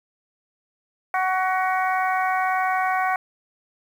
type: harmonic tone with a mistuned harmonic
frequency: 373.2 Hz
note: F#4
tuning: 15 cents sharp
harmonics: 2 / 3 / 4 / 5 / 6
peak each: -22 / -26 / -28 / -30 / -32 dBFS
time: 1.14-3.16 s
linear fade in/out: 2 ms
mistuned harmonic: 5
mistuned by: +21 cents
effects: 8-bit